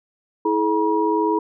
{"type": "tone cluster", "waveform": "sine", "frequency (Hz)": [325.2, 426.4, 959], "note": ["E4", "G#4", "A#5"], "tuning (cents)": [-23, 46, 49], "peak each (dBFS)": -21, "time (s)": [0.45, 1.39], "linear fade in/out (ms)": 5, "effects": []}